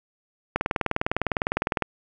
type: click train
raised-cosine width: 0.5 ms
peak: -7 dBFS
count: 26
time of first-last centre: 0.56-1.823 s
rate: 19.8 Hz
effects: none